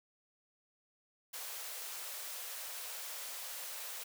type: high-pass noise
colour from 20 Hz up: white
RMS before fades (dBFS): -44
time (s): 1.33-4.04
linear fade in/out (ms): 10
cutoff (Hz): 450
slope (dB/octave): 48
effects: none